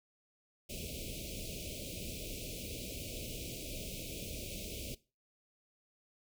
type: band-stop noise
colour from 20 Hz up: pink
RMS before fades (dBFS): -43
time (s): 0.69-4.95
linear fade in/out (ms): 10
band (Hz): 650 to 2300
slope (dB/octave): 96
effects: noise-tail reverb RT60 0.3 s tail -19 dB re dry